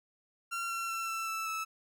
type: tone with pitch steps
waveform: 30% pulse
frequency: 1371 / 1358.4 / 1345.9 / 1333.5 / 1321.2 / 1309.1 Hz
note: F6 / F6 / E6 / E6 / E6 / E6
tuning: -32 / -48 / +36 / +20 / +4 / -12 cents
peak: -31 dBFS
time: 0.51-1.65 s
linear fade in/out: 20 ms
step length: 190 ms
effects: none